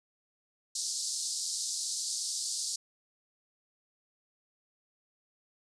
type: band-pass noise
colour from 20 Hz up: pink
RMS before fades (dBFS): -35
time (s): 0.75-2.76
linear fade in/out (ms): 5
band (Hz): 4300 to 9200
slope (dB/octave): 48
effects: none